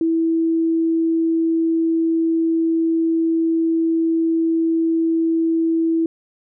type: tone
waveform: sine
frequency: 327.7 Hz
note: E4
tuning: 10 cents flat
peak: -15 dBFS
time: 0.01-6.06 s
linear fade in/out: 2 ms
effects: none